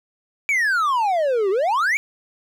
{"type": "exponential two-way sweep", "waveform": "triangle", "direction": "down then up", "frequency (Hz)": [2349, 370, 2349], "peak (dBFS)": -15, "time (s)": [0.49, 1.97], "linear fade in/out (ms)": 0, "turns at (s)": 1.5, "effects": []}